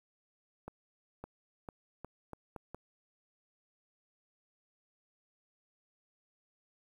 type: accelerating click train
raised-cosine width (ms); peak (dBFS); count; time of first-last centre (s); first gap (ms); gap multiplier
1; -29; 7; 0.68-2.746; 560; 0.8
effects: 10-bit